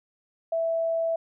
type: tone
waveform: sine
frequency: 659.3 Hz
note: E5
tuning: in tune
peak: -23 dBFS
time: 0.52-1.16 s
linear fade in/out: 5 ms
effects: none